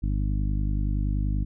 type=harmonic tone; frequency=50.5 Hz; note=G#1; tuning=48 cents flat; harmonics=1 / 2 / 3 / 4 / 5 / 6; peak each=-24 / -30 / -34 / -36 / -38 / -40 dBFS; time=0.02-1.45 s; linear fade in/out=20 ms; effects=none